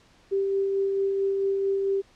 sine tone with tremolo, 392 Hz, G4, in tune, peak -21 dBFS, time 0.31-2.02 s, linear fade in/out 20 ms, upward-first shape sine, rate 4.5 Hz, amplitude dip 25%, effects pink hiss -58 dBFS RMS until 2.15 s + low-pass 6000 Hz 12 dB/octave

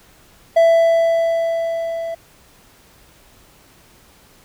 triangle tone with level ramp, 664 Hz, E5, 12 cents sharp, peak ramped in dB -6 to -21 dBFS, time 0.56-2.15 s, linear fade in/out 10 ms, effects pink hiss -50 dBFS RMS until 4.44 s

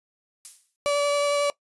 violet noise with exponential decay, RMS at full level -33 dBFS, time 0.45-0.76 s, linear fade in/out 0 ms, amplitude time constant 66 ms
35% pulse tone with vibrato, 576 Hz, D5, 34 cents flat, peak -19 dBFS, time 0.86-1.5 s, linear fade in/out 0 ms, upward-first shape sine, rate 11 Hz, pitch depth 9 cents each way
effects noise-tail reverb RT60 0.1 s tail -20 dB re dry + resampled to 24000 Hz

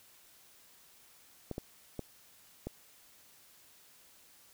clicks, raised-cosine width 2 ms, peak -24 dBFS, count 4, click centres 1.513 / 1.581 / 1.993 / 2.67 s, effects white hiss -61 dBFS RMS until 4.53 s

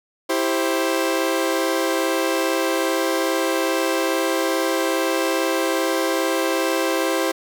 sawtooth chord, C major, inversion first, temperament equal with one note detuned, 329.6 / 392 / 527.5 Hz, E4 / G4 / C5, 0 / 0 / +14 cents, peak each -19 / -21 / -19 dBFS, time 0.29-7.32 s, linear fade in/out 10 ms, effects none

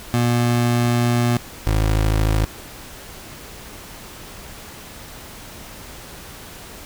25% pulse tone pair in turn, 120 / 53.45 Hz, B2 / A1, -49 / -49 cents, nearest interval octave + major second, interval 1400 cents, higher first, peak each -12 dBFS, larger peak neither, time 0.14-1.37 / 1.67-2.45 s, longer first, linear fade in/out 0 ms, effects pink hiss -38 dBFS RMS until 6.85 s

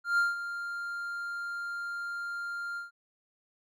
triangle tone with ADSR envelope, 1396.9 Hz, F6, in tune, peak -20 dBFS, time 0.04-2.91 s, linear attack 140 ms, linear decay 170 ms, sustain -12 dB, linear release 140 ms, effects none

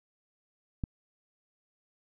click, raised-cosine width 5 ms, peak -19 dBFS, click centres 0.838 s, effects none

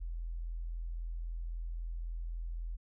sine tone, 41.88 Hz, E1, 28 cents sharp, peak -36 dBFS, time 0-2.77 s, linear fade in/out 20 ms, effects none

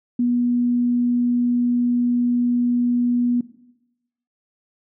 sine tone, 242.8 Hz, B3, 29 cents flat, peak -16 dBFS, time 0.19-3.41 s, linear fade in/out 5 ms, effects noise-tail reverb RT60 0.9 s tail -17 dB re dry

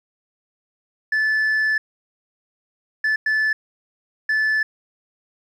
sine tone bursts at uneven times, 1741 Hz, A6, 19 cents flat, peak -14 dBFS, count 4, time 1.12-1.78 / 3.04-3.16 / 3.26-3.53 / 4.29-4.63 s, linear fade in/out 5 ms, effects tanh soft clip ceiling -16 dBFS + 9-bit

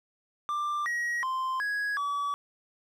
triangle tone with pitch steps, 1184 / 1900 / 1042 / 1664 / 1144 Hz, D6 / A#6 / C6 / G#6 / D6, +14 / +33 / -7 / +3 / -46 cents, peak -26 dBFS, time 0.49-2.34 s, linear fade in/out 0 ms, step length 370 ms, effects none

